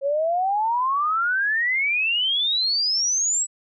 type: exponential sweep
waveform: sine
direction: up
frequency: 540 to 7902 Hz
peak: -19 dBFS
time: 0.01-3.47 s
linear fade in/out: 50 ms
effects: none